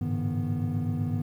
triangle tone cluster, 100.7 / 108.6 / 141.4 / 157.3 / 244.4 Hz, G2 / A2 / C#3 / D#3 / B3, +47 / -22 / +35 / +19 / -18 cents, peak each -29 / -32 / -33 / -30 / -30 dBFS, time 0.01-1.22 s, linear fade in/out 5 ms, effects 10-bit

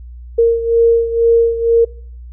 sine beating tone pair, 462.4 / 464.5 Hz, A#4 / A#4, -14 / -6 cents, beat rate 2.1 Hz, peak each -10 / -15 dBFS, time 0.38-1.85 s, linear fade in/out 10 ms, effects noise-tail reverb RT60 0.5 s tail -22 dB re dry + added 60 Hz sine -30 dBFS peak until 2.32 s

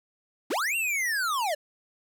square linear two-way sweep, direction up then down, 199.9 to 2794 to 562 Hz, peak -26 dBFS, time 0.5-1.55 s, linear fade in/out 10 ms, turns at 0.76 s, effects 11-bit

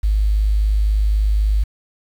sine tone, 51.91 Hz, G#1, in tune, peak -13 dBFS, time 0.03-1.64 s, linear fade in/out 10 ms, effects 7-bit

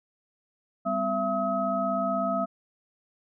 sine tone cluster, 198.4 / 254.6 / 671 / 1275 Hz, G3 / C4 / E5 / D#6, +21 / -47 / +31 / +42 cents, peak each -32 / -33 / -27 / -30 dBFS, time 0.85-2.46 s, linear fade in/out 20 ms, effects none

